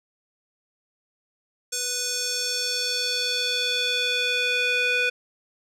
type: tone with band-pass filter sweep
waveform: square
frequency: 493.9 Hz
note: B4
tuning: in tune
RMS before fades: -25 dBFS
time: 1.72-5.1 s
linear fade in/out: 10 ms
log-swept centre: 7100 to 2300 Hz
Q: 2.4
effects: none